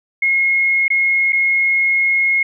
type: tone with dropouts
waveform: sine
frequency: 2159 Hz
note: C#7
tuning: 46 cents flat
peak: -12 dBFS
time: 0.22-2.43 s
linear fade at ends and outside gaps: 5 ms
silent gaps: 0.881-0.902 / 1.323-1.329 s
effects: none